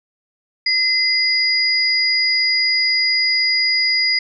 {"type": "tone pair together", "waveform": "sine", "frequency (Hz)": [2055, 4888], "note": ["C7", "D#8"], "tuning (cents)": [-32, -32], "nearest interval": "octave + minor third", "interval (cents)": 1500, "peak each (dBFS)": [-18, -16], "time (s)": [0.66, 4.19], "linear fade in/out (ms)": 5, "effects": []}